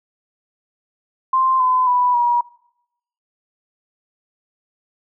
sine tone with pitch steps, 1046.5 / 1016.7 / 987.8 / 959.6 Hz, C6 / B5 / B5 / A#5, 0 / +50 / 0 / +50 cents, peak -13 dBFS, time 1.33-2.41 s, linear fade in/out 5 ms, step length 270 ms, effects noise-tail reverb RT60 0.8 s tail -22 dB re dry

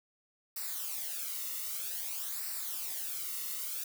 blue noise with flanger, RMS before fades -38 dBFS, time 0.56-3.84 s, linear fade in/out 5 ms, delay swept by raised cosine 0.3 to 1.26 ms, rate 0.52 Hz, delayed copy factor -0.7, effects none

